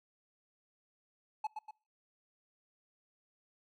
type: tone with echo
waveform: triangle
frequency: 859 Hz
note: A5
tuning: 42 cents flat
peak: -30 dBFS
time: 1.44-1.47 s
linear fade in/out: 5 ms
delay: 120 ms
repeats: 2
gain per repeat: -6 dB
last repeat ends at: 1.71 s
effects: noise-tail reverb RT60 0.4 s tail -26 dB re dry + MP3 96 kbps